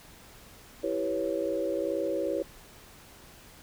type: chord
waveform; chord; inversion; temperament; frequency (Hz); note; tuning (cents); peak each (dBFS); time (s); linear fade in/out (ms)
sine; C# half-diminished seventh; first; equal; 329.6 / 392 / 493.9 / 554.4; E4 / G4 / B4 / C#5; 0 / 0 / 0 / 0; -33 / -34 / -34 / -31; 0.83-2.43; 10
effects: pink hiss -52 dBFS RMS until 3.62 s